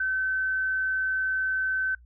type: tone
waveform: sine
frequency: 1531 Hz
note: G6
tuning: 41 cents flat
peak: -24 dBFS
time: 0-1.95 s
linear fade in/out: 5 ms
effects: noise-tail reverb RT60 0.1 s tail -21 dB re dry + added 60 Hz sine -50 dBFS peak until 2.05 s